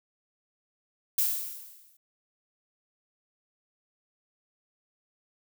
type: noise with exponential decay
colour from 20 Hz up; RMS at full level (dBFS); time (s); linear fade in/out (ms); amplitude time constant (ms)
violet; -23; 1.18-1.97; 5; 170
effects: none